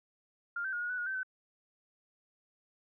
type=tone with pitch steps; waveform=sine; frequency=1402 / 1548 / 1433 / 1445 / 1491 / 1442 / 1548 / 1519 Hz; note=F6 / G6 / F6 / F#6 / F#6 / F#6 / G6 / F#6; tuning=+6 / -22 / +44 / -41 / +13 / -45 / -22 / +45 cents; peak=-33 dBFS; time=0.56-1.232 s; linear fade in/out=5 ms; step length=84 ms; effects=none